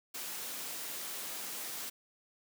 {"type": "high-pass noise", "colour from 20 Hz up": "white", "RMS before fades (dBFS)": -41, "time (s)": [0.14, 1.9], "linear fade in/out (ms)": 10, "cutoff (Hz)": 180, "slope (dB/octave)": 12, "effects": []}